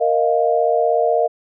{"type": "chord", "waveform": "sine", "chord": "Bb suspended fourth", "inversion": "none", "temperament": "equal", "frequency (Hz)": [466.2, 622.3, 698.5], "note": ["Bb4", "Eb5", "F5"], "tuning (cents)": [0, 0, 0], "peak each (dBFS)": -18, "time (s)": [0, 1.28], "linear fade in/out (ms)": 20, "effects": []}